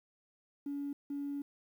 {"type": "tone bursts at uneven times", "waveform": "triangle", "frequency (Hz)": 283.8, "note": "C#4", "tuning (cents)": 41, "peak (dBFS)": -32, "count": 2, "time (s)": [[0.66, 0.93], [1.1, 1.42]], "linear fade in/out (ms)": 5, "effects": ["tanh soft clip ceiling -33 dBFS", "11-bit"]}